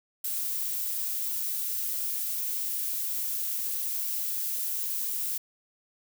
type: noise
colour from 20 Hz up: violet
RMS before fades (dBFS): -31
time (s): 0.24-5.38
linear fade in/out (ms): 5
effects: none